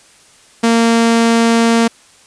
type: tone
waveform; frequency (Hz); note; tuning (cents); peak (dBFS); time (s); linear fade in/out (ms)
sawtooth; 230.3; A#3; -21; -5; 0.63-1.88; 10
effects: white hiss -46 dBFS RMS until 2.26 s + resampled to 22050 Hz